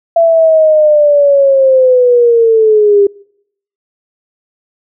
sine linear sweep, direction down, 673 to 397.6 Hz, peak -4 dBFS, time 0.16-3.07 s, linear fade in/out 5 ms, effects noise-tail reverb RT60 0.7 s tail -25 dB re dry

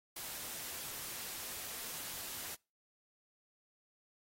white noise, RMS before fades -44 dBFS, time 0.16-2.55 s, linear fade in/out 5 ms, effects noise-tail reverb RT60 0.3 s tail -26 dB re dry + AAC 48 kbps

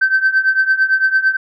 sine tone with tremolo, 1547 Hz, G6, 23 cents flat, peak -6 dBFS, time 0.01-1.37 s, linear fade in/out 10 ms, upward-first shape triangle, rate 8.9 Hz, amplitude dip 90%, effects tanh soft clip ceiling -6 dBFS

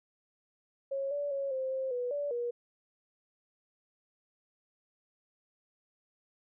sine tone with pitch steps, 547 / 576 / 552 / 524 / 528 / 491.8 / 577 / 479.2 Hz, C#5 / D5 / C#5 / C5 / C5 / B4 / D5 / A#4, -23 / -34 / -7 / +2 / +16 / -7 / -31 / +48 cents, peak -31 dBFS, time 0.91-2.51 s, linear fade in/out 10 ms, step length 200 ms, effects none

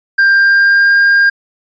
triangle tone with pitch glide, 1589 to 1608.4 Hz, G6 to G6, +23 to +44 cents, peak -4 dBFS, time 0.18-1.3 s, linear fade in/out 10 ms, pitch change +21 cents, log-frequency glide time 0.3-0.97 s, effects resampled to 16000 Hz

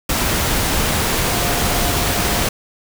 sine tone in noise, 705 Hz, F5, 16 cents sharp, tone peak -28 dBFS, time 1.29-2.44 s, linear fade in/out 5 ms, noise pink, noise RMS -18 dBFS, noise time 0.09-2.49 s, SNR -13 dB, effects none

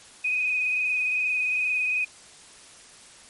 sine tone with frequency modulation, 2500 Hz, D#7, 8 cents sharp, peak -22 dBFS, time 0.24-2.05 s, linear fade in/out 10 ms, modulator 22.5 Hz, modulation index 2, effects white hiss -49 dBFS RMS until 3.29 s + MP3 48 kbps

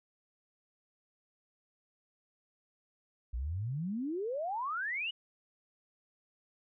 sine exponential sweep, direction up, 55 to 2998 Hz, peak -33 dBFS, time 3.33-5.11 s, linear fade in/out 10 ms, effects none

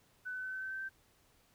sine tone with pitch steps, 1501 / 1510.6 / 1520.2 / 1529.9 / 1539.6 / 1549.5 / 1559.3 Hz, F#6 / F#6 / F#6 / G6 / G6 / G6 / G6, +24 / +35 / +46 / -43 / -32 / -21 / -10 cents, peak -38 dBFS, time 0.25-0.894 s, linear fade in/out 20 ms, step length 92 ms, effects pink hiss -69 dBFS RMS until 1.54 s

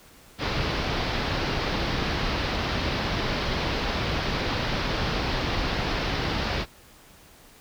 pink low-pass noise, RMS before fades -27 dBFS, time 0.38-6.66 s, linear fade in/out 50 ms, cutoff 5100 Hz, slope 48 dB/octave, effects pink hiss -52 dBFS RMS until 7.6 s

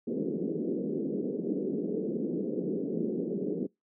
white band-pass noise, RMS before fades -32 dBFS, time 0.07-3.67 s, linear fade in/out 10 ms, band 170 to 450 Hz, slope 48 dB/octave, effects noise-tail reverb RT60 0.2 s tail -26 dB re dry

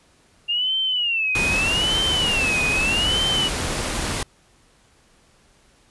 sine tone with vibrato, 2780 Hz, F7, 9 cents flat, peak -19 dBFS, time 0.48-3.49 s, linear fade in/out 20 ms, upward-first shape sine, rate 0.81 Hz, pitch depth 190 cents each way
pink noise, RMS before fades -25 dBFS, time 1.35-4.23 s, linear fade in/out 2 ms
effects pink hiss -57 dBFS RMS until 5.9 s + resampled to 24000 Hz

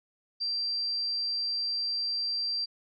sine tone, 4710 Hz, D8, 4 cents sharp, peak -28 dBFS, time 0.4-2.66 s, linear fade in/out 20 ms, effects none

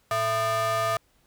square ring-modulated tone, 277.2 Hz, C#4, in tune, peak -21 dBFS, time 0.11-0.97 s, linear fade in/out 2 ms, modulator 944 Hz, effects pink hiss -65 dBFS RMS until 1.26 s

